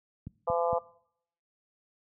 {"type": "click train", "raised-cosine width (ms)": 5, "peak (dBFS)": -25, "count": 3, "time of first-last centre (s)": [0.27, 0.73], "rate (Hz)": 4.35}
{"type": "harmonic tone", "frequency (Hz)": 170, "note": "F3", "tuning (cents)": -46, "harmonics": [3, 4, 5, 6, 7], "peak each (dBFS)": [-29, -31, -33, -35, -36], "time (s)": [0.47, 0.79], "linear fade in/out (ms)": 10}
{"effects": ["noise-tail reverb RT60 0.7 s tail -22 dB re dry", "high-pass 80 Hz 12 dB/octave"]}